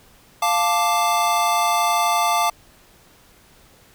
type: chord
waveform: square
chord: D minor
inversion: first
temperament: equal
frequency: 698.5 / 880 / 1174.7 Hz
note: F5 / A5 / D6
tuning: 0 / 0 / 0 cents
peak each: -22 dBFS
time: 0.42-2.5 s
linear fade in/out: 5 ms
effects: pink hiss -52 dBFS RMS until 3.94 s